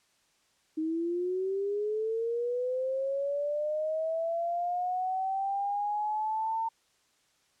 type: linear sweep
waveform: sine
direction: up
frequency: 311.1 to 909 Hz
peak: -28 dBFS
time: 0.77-6.69 s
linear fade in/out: 10 ms
effects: white hiss -69 dBFS RMS until 7.6 s + low-pass 8000 Hz 12 dB/octave